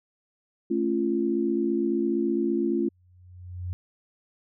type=chord; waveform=sine; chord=A augmented; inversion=none; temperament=just; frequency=220 / 275 / 343.8 Hz; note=A3 / C#4 / E#4; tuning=0 / -14 / -27 cents; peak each=-28 / -28 / -25 dBFS; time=0.7-2.89 s; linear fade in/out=10 ms
type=tone with exponential growth; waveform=sine; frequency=89.9 Hz; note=F#2; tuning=49 cents flat; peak=-27 dBFS; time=2.81-3.73 s; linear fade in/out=0 ms; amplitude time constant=200 ms
effects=none